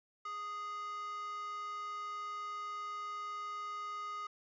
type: tone with high-pass filter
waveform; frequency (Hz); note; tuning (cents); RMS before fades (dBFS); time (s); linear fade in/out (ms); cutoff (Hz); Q
square; 413.9; G#4; -6; -42; 0.25-4.27; 5; 1200; 4.7
effects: resampled to 16000 Hz